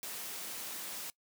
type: high-pass noise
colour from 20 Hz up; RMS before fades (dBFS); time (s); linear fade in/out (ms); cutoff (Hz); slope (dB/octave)
white; -42; 0.03-1.1; 0; 150; 12
effects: noise-tail reverb RT60 0.1 s tail -22 dB re dry